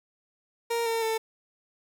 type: tone with pitch steps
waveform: 30% pulse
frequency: 466.2 / 455.8 / 445.7 Hz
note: A#4 / A#4 / A4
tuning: 0 / -39 / +22 cents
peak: -23 dBFS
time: 0.7-1.18 s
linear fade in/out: 10 ms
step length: 160 ms
effects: 9-bit